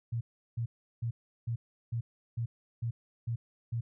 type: tone bursts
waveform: sine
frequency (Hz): 116.54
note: A#2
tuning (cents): 0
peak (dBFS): -30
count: 9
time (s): 0.12-3.81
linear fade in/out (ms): 10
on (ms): 90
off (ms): 360
effects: none